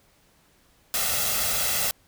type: noise with comb filter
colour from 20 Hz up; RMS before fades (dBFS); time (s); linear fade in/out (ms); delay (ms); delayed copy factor
white; -25; 0.94-1.91; 0; 1.5; +0.65
effects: pink hiss -61 dBFS RMS until 2.07 s